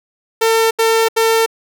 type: tone bursts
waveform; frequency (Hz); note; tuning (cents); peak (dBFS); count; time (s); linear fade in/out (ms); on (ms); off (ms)
sawtooth; 450.8; A4; +42; -7; 3; 0.41-1.462; 10; 300; 76
effects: none